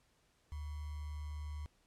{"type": "tone with sample-and-hold", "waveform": "sine", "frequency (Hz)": 74.7, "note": "D2", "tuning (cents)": 30, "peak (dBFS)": -40, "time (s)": [0.52, 1.66], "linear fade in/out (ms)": 0, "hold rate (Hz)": 1050, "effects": ["pink hiss -73 dBFS RMS until 1.86 s", "low-pass 10000 Hz 12 dB/octave"]}